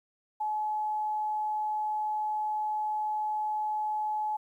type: tone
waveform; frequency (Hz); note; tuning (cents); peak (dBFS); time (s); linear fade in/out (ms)
sine; 853; G#5; +46; -28; 0.4-4.37; 10
effects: 11-bit